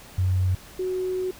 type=tone pair in turn; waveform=sine; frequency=92.5 / 370 Hz; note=F#2 / F#4; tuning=0 / 0 cents; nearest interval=2 octaves; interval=2400 cents; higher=second; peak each=-19 / -24 dBFS; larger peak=first; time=0.18-0.55 / 0.79-1.31 s; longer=second; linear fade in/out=5 ms; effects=pink hiss -46 dBFS RMS until 1.39 s